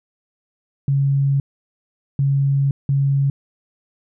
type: tone bursts at uneven times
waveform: sine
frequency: 138.59 Hz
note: C#3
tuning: in tune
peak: -14 dBFS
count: 3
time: 0.88-1.4 / 2.19-2.71 / 2.89-3.3 s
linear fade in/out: 2 ms
effects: none